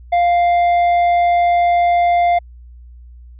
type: tone with tanh clipping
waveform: sine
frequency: 698.5 Hz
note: F5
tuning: in tune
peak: -12 dBFS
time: 0.12-2.39 s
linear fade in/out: 10 ms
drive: 7 dB
effects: added 60 Hz sine -36 dBFS peak until 3.39 s + resampled to 8000 Hz